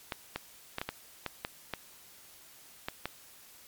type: clicks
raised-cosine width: 0.3 ms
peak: -17 dBFS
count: 10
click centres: 0.122 / 0.36 / 0.784 / 0.815 / 0.89 / 1.263 / 1.449 / 1.737 / 2.885 / 3.056 s
effects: white hiss -55 dBFS RMS until 3.67 s + MP3 96 kbps